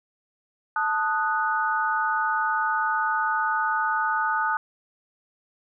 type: chord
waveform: sine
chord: D# diminished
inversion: second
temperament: equal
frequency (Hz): 880 / 1244.5 / 1480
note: A5 / D#6 / F#6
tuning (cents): 0 / 0 / 0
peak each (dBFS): -26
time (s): 0.76-4.57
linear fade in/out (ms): 2
effects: none